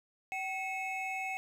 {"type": "tone cluster", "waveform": "triangle", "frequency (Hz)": [763, 2184, 2584], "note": ["G5", "C#7", "E7"], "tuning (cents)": [-47, -26, -35], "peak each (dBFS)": [-36, -38, -38], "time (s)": [0.32, 1.37], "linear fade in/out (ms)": 0, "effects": []}